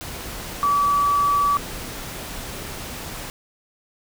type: tone in noise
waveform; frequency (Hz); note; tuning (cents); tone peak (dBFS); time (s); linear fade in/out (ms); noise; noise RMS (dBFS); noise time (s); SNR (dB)
sine; 1148; D6; -40; -16; 0.63-1.57; 0; pink; -33; 0.01-3.3; +14
effects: none